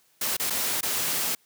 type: noise with dropouts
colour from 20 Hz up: white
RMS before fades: -27 dBFS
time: 0.21-1.35 s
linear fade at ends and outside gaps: 5 ms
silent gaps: 0.368-0.397 / 0.5-0.504 / 0.809-0.829 s
effects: white hiss -64 dBFS RMS until 1.45 s + high-pass 100 Hz 12 dB/octave